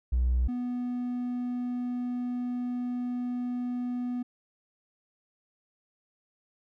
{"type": "tone pair in turn", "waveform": "triangle", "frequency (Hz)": [61.74, 246.1], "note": ["B1", "B3"], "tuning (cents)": [0, -6], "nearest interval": "2 octaves", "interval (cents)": 2394, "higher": "second", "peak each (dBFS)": [-19, -27], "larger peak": "first", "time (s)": [[0.12, 0.48], [0.48, 4.23]], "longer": "second", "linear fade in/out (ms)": 10, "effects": ["tanh soft clip ceiling -19 dBFS"]}